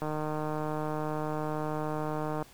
click train, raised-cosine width 1 ms, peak -20 dBFS, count 369, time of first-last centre 0.02-2.425 s, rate 153 Hz, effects pink hiss -55 dBFS RMS until 2.53 s

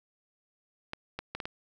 clicks, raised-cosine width 0.3 ms, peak -19 dBFS, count 5, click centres 0.934 / 1.19 / 1.35 / 1.402 / 1.455 s, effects 10-bit

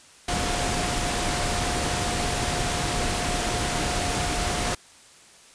sine tone in noise, 712 Hz, F5, 33 cents sharp, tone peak -32 dBFS, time 0.28-4.75 s, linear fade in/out 5 ms, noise pink, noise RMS -26 dBFS, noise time 0.28-4.75 s, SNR -9 dB, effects white hiss -51 dBFS RMS until 5.54 s + resampled to 22050 Hz

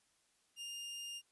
sawtooth tone, 2813 Hz, F7, 12 cents sharp, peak -40 dBFS, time 0.56-1.22 s, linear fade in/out 50 ms, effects white hiss -75 dBFS RMS until 1.31 s + resampled to 24000 Hz

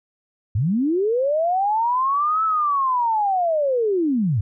sine linear two-way sweep, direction up then down, 89.7 to 1318.5 to 89.7 Hz, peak -17 dBFS, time 0.55-4.41 s, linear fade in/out 5 ms, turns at 2.44 s, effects none

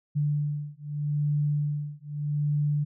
sine beating tone pair, 146.83 / 147.64 Hz, D3 / D3, 0 / +9 cents, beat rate 0.81 Hz, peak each -28 dBFS, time 0.15-2.85 s, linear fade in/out 20 ms, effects none

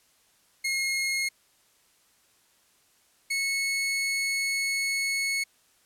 sawtooth tone pair in turn, 2156 / 2197 Hz, C#7 / C#7, -49 / -16 cents, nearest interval unison, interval 33 cents, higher second, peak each -22 dBFS, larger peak neither, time 0.64-1.29 / 3.3-5.44 s, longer second, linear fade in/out 10 ms, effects white hiss -64 dBFS RMS until 5.85 s + low-pass 12000 Hz 12 dB/octave

